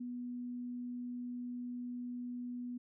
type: tone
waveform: sine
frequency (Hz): 245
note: B3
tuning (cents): -14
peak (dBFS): -39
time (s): 0-2.78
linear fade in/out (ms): 10
effects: none